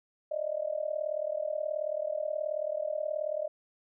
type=tone with amplitude modulation; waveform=sine; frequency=611 Hz; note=D#5; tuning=32 cents flat; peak=-26 dBFS; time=0.31-3.48 s; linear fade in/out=10 ms; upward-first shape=sine; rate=38.6 Hz; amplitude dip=90%; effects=none